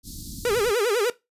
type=band-stop noise; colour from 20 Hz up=pink; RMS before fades=-37 dBFS; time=0.03-0.73 s; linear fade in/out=50 ms; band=310 to 4000 Hz; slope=48 dB/octave
type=tone with vibrato; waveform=45% pulse; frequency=444.9 Hz; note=A4; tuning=19 cents sharp; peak=-20 dBFS; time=0.45-1.1 s; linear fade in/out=2 ms; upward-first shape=sine; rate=10 Hz; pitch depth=200 cents each way
effects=noise-tail reverb RT60 0.2 s tail -18 dB re dry + resampled to 32000 Hz